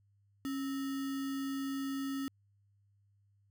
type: tone with sample-and-hold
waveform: sine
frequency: 273 Hz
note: C#4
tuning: 26 cents flat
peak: -34 dBFS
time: 0.45-2.28 s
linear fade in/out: 0 ms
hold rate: 1575 Hz
effects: added 100 Hz sine -67 dBFS peak until 3.5 s